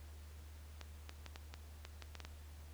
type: clicks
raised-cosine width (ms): 0.2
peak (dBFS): -30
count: 10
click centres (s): 0.813 / 1.094 / 1.263 / 1.359 / 1.54 / 1.851 / 2.023 / 2.153 / 2.203 / 2.25
effects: added 75 Hz sine -51 dBFS peak until 2.73 s + pink hiss -63 dBFS RMS until 2.73 s